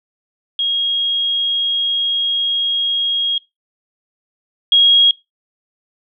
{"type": "tone pair in turn", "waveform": "sine", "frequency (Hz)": [3274, 3286], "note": ["G#7", "G#7"], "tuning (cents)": [-25, -19], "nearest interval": "unison", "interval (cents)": 6, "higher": "second", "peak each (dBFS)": [-15, -7], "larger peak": "second", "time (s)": [[0.59, 3.38], [4.72, 5.11]], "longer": "first", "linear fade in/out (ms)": 2, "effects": ["noise-tail reverb RT60 0.2 s tail -21 dB re dry"]}